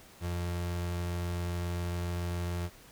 35% pulse tone, 87.31 Hz, F2, in tune, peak -30 dBFS, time 0.2-2.7 s, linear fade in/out 50 ms, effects pink hiss -55 dBFS RMS until 2.91 s

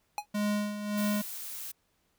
square tone with exponential decay, 834 Hz, G#5, 7 cents sharp, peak -27 dBFS, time 0.18-0.26 s, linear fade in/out 1 ms, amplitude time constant 16 ms
square tone with tremolo, 207.7 Hz, G#3, in tune, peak -27 dBFS, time 0.34-1.22 s, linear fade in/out 10 ms, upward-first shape sine, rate 1.7 Hz, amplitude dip 65%
blue noise, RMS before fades -40 dBFS, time 0.97-1.72 s, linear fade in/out 10 ms
effects pink hiss -73 dBFS RMS until 2.18 s

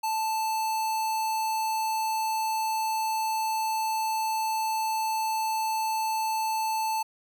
square tone with notch filter, 880 Hz, A5, in tune, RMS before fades -28 dBFS, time 0.03-7.03 s, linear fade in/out 10 ms, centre 2000 Hz, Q 1.4, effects none

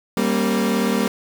30% pulse chord, G diminished, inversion none, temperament equal with one note detuned, 196 / 233.1 / 271.3 Hz, G3 / Bb3 / Db4, 0 / 0 / -37 cents, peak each -19 / -18 / -23 dBFS, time 0.17-1.08 s, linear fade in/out 2 ms, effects 7-bit

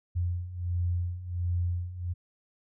sine beating tone pair, 87 / 88.4 Hz, F2 / F2, -6 / +22 cents, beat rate 1.4 Hz, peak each -33 / -29 dBFS, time 0.15-2.14 s, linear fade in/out 20 ms, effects none

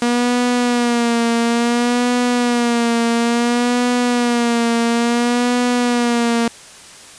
sawtooth tone with vibrato, 238.9 Hz, A#3, 43 cents sharp, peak -10 dBFS, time 0.02-6.48 s, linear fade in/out 2 ms, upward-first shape sine, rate 0.58 Hz, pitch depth 46 cents each way, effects white hiss -39 dBFS RMS until 7.18 s + resampled to 22050 Hz

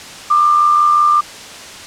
sine tone with amplitude modulation, 1194 Hz, D6, 28 cents sharp, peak -6 dBFS, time 0.3-1.21 s, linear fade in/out 10 ms, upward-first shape sine, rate 85.4 Hz, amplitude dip 45%, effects white hiss -32 dBFS RMS until 1.86 s + low-pass 7000 Hz 12 dB/octave

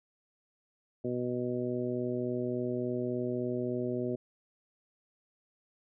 harmonic tone, 123.47 Hz, B2, in tune, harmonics 1 / 2 / 3 / 4 / 5, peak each -39 / -35 / -34 / -40 / -40 dBFS, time 1.04-4.16 s, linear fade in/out 10 ms, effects none

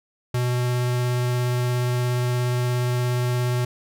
square tone with vibrato, 123.47 Hz, B2, in tune, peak -21 dBFS, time 0.34-3.65 s, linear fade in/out 5 ms, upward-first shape triangle, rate 17 Hz, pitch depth 9 cents each way, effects none

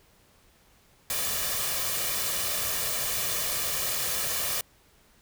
white noise with comb filter, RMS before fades -29 dBFS, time 1.1-4.61 s, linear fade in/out 2 ms, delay 1.7 ms, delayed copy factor +0.55, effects pink hiss -61 dBFS RMS until 5.21 s

